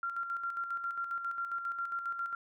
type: tone with tremolo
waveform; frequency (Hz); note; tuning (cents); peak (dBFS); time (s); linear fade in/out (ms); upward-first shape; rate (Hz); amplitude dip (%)
sine; 1379; F6; -22; -32; 0.03-2.35; 2; square; 7.4; 50
effects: none